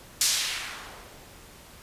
violet noise with low-pass filter sweep, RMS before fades -31 dBFS, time 0.21-1.36 s, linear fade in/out 2 ms, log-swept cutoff 6600 to 240 Hz, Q 0.99, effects pink hiss -49 dBFS RMS until 1.82 s + resampled to 32000 Hz

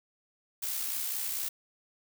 blue noise with amplitude modulation, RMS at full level -32 dBFS, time 0.62-1.49 s, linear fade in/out 10 ms, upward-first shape sine, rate 64.3 Hz, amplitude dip 40%, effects none

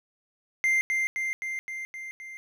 triangle tone with echo, 2093 Hz, C7, in tune, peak -19 dBFS, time 0.64-0.81 s, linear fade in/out 0 ms, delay 260 ms, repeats 6, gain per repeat -3 dB, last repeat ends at 2.37 s, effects none

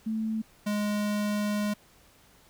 sine / square tone pair in turn, 220.3 / 207.9 Hz, A3 / G#3, +2 / +2 cents, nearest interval minor second, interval 100 cents, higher first, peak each -27 dBFS, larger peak neither, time 0.06-0.42 / 0.66-1.74 s, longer second, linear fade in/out 10 ms, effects pink hiss -59 dBFS RMS until 2.49 s

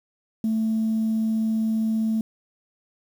sine tone, 221.2 Hz, A3, 9 cents sharp, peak -19 dBFS, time 0.44-2.21 s, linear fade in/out 2 ms, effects tanh soft clip ceiling -17 dBFS + 8-bit

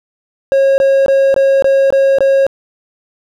triangle tone bursts, 544 Hz, C#5, 33 cents flat, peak -5 dBFS, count 7, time 0.52-2.466 s, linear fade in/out 0 ms, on 260 ms, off 21 ms, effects none

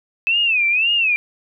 sine tone with vibrato, 2586 Hz, E7, 34 cents flat, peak -14 dBFS, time 0.27-1.16 s, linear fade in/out 0 ms, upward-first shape sine, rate 1.9 Hz, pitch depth 170 cents each way, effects none

